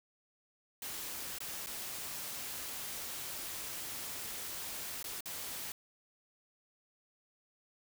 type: noise with dropouts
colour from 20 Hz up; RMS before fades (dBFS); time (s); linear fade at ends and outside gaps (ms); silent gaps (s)
white; -42; 0.82-5.72; 2; 1.385-1.404 / 1.662-1.669 / 5.028-5.042 / 5.207-5.257
effects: none